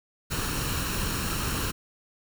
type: noise with comb filter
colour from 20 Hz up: pink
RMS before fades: -29 dBFS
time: 0.3-1.72 s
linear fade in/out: 20 ms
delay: 0.72 ms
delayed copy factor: +0.55
effects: none